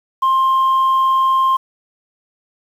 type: tone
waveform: sine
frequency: 1057 Hz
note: C6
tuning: 17 cents sharp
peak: -9 dBFS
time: 0.22-1.57 s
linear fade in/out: 10 ms
effects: tanh soft clip ceiling -10 dBFS + 7-bit